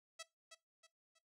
5% pulse tone with echo, 654 Hz, E5, 14 cents flat, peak -35 dBFS, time 0.19-0.23 s, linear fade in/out 10 ms, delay 320 ms, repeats 3, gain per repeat -8 dB, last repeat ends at 1.19 s, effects noise-tail reverb RT60 0.2 s tail -17 dB re dry + low-pass 11000 Hz 12 dB/octave

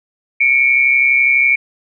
sine tone pair together, 2217 / 2349 Hz, C#7 / D7, 0 / 0 cents, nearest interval minor second, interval 100 cents, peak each -12 dBFS, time 0.4-1.56 s, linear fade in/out 10 ms, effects none

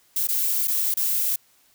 violet noise with dropouts, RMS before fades -23 dBFS, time 0.16-1.36 s, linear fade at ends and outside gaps 5 ms, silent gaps 0.272-0.286 / 0.674-0.679 / 0.941-0.97 s, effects white hiss -60 dBFS RMS until 1.74 s

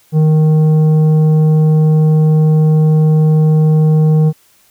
sine tone with tanh clipping, 155.56 Hz, D#3, in tune, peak -8 dBFS, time 0.12-4.33 s, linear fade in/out 50 ms, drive 8 dB, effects white hiss -51 dBFS RMS until 4.7 s

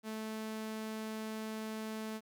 sawtooth tone, 218.6 Hz, A3, 11 cents flat, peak -35 dBFS, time 0.03-2.21 s, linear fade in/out 50 ms, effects 12-bit

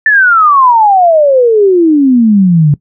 sine exponential sweep, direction down, 1785 to 141.6 Hz, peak -3 dBFS, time 0.06-2.74 s, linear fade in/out 2 ms, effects noise-tail reverb RT60 0.1 s tail -20 dB re dry

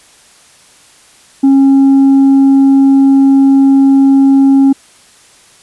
sine tone with tanh clipping, 272.4 Hz, C#4, 30 cents flat, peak -4 dBFS, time 1.43-4.73 s, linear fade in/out 10 ms, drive 2 dB, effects white hiss -43 dBFS RMS until 5.62 s + resampled to 24000 Hz

